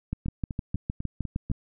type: two click trains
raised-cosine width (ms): 5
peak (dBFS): -16 / -20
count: 10 / 6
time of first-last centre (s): 0.13-1.515 / 0.26-1.501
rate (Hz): 6.5 / 4.03
effects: none